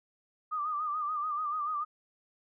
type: tone with vibrato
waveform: sine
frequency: 1210 Hz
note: D#6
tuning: 49 cents flat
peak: -30 dBFS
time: 0.51-1.85 s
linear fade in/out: 20 ms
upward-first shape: sine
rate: 6.9 Hz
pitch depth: 71 cents each way
effects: none